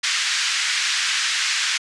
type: band-pass noise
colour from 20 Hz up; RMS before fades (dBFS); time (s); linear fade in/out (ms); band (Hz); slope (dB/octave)
pink; -22; 0.03-1.78; 10; 1600 to 6900; 24
effects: resampled to 24000 Hz